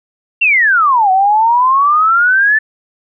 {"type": "exponential two-way sweep", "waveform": "sine", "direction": "down then up", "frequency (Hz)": [2791, 741, 1774], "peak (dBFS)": -7, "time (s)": [0.41, 2.59], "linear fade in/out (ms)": 10, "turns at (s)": 1.11, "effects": []}